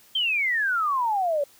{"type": "exponential sweep", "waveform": "sine", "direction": "down", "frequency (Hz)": [3200, 554], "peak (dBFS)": -21, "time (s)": [0.15, 1.44], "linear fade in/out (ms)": 5, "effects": ["white hiss -55 dBFS RMS until 1.59 s"]}